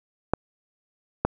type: clicks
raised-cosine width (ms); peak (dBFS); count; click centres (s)
1; -6; 2; 0.336 / 1.25
effects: none